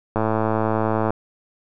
click train, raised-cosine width 1 ms, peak -7 dBFS, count 105, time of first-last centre 0.16-1.105 s, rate 110 Hz, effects none

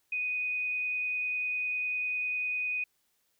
sine tone with vibrato, 2489 Hz, D#7, in tune, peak -29 dBFS, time 0.12-2.84 s, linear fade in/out 5 ms, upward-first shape triangle, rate 10 Hz, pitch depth 10 cents each way, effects white hiss -74 dBFS RMS until 3.39 s

